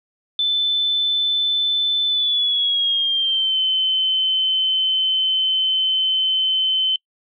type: tone with pitch glide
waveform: sine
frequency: 3520 to 3064 Hz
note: A7 to G7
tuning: 0 to -40 cents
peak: -16 dBFS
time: 0.39-6.96 s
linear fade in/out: 2 ms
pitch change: -240 cents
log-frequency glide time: 2.07-3.59 s
effects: noise-tail reverb RT60 0.1 s tail -25 dB re dry